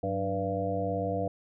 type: harmonic tone with a mistuned harmonic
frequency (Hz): 98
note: G2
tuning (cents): 0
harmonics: 1 / 2 / 3 / 5 / 6 / 7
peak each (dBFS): -35 / -37 / -37 / -33 / -37 / -33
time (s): 0.03-1.28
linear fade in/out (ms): 5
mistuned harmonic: 2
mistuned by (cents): -100
effects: none